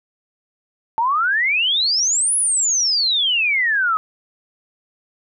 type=exponential two-way sweep; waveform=sine; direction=up then down; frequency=879 to 10548 to 1251 Hz; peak=-15 dBFS; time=0.98-3.97 s; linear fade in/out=0 ms; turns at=2.36 s; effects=none

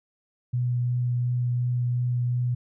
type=tone with vibrato; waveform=sine; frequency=122.8 Hz; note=B2; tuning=9 cents flat; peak=-22 dBFS; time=0.53-2.55 s; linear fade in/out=10 ms; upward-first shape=triangle; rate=2.8 Hz; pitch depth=11 cents each way; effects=none

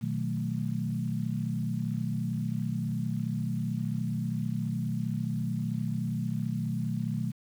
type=chord; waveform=sine; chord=B dominant seventh; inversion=none; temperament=equal with one note detuned; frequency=122.12 / 155.56 / 185 / 220 Hz; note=B2 / D#3 / F#3 / A3; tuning=-19 / 0 / 0 / 0 cents; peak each=-33 / -34 / -35 / -34 dBFS; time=0.01-7.32 s; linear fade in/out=20 ms; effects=9-bit

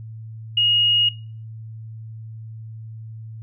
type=tone; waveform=sine; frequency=2872 Hz; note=F7; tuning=48 cents sharp; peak=-14 dBFS; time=0.57-1.09 s; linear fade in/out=5 ms; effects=noise-tail reverb RT60 0.4 s tail -18 dB re dry + added 111 Hz sine -33 dBFS peak until 3.42 s

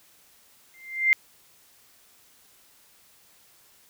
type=tone with exponential growth; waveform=sine; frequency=2093 Hz; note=C7; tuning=in tune; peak=-13 dBFS; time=0.74-1.13 s; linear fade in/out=0 ms; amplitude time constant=84 ms; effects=white hiss -58 dBFS RMS until 3.89 s

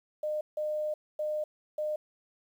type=tone bursts at uneven times; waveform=sine; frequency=608 Hz; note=D#5; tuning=40 cents flat; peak=-29 dBFS; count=4; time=0.23-0.41 / 0.57-0.94 / 1.19-1.44 / 1.78-1.96 s; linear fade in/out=5 ms; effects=10-bit

